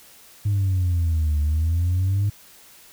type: exponential two-way sweep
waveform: sine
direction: down then up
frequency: 103.83 to 73.4 to 103.83 Hz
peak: -16 dBFS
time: 0.45-2.3 s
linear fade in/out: 10 ms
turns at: 1.4 s
effects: tanh soft clip ceiling -16 dBFS + white hiss -49 dBFS RMS until 2.92 s